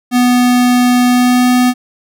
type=tone with pitch glide; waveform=square; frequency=246.9 to 248.9 Hz; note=B3 to B3; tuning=0 to +14 cents; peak=-8 dBFS; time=0.11-1.74 s; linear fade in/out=50 ms; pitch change=+14 cents; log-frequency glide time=1.07-1.49 s; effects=none